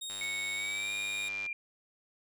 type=tone; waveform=25% pulse; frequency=3729 Hz; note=A#7; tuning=in tune; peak=-34 dBFS; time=0.01-1.29 s; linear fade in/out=10 ms
type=click train; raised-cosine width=0.2 ms; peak=-28 dBFS; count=137; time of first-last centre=0.1-1.463 s; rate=99.8 Hz
type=tone with pitch glide; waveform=sine; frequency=2217 to 2390 Hz; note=C#7 to D7; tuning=0 to +30 cents; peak=-34 dBFS; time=0.21-1.53 s; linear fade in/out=2 ms; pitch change=+130 cents; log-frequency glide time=0.55-0.93 s
type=noise with exponential decay; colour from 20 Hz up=white; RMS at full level=-46 dBFS; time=0.23-0.31 s; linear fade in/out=2 ms; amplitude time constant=16 ms
effects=none